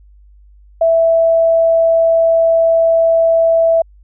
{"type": "tone", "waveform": "sine", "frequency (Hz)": 659.3, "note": "E5", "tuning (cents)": 0, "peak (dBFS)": -8, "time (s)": [0.81, 3.82], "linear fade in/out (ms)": 5, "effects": ["added 50 Hz sine -41 dBFS peak until 4.03 s"]}